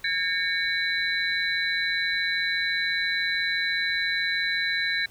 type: tone cluster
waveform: sine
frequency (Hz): 1626 / 1800 / 2240 / 3975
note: G#6 / A6 / C#7 / B7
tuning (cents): -37 / +39 / +18 / +10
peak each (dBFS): -29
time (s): 0.04-5.06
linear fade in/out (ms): 5
effects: pink hiss -53 dBFS RMS until 5.1 s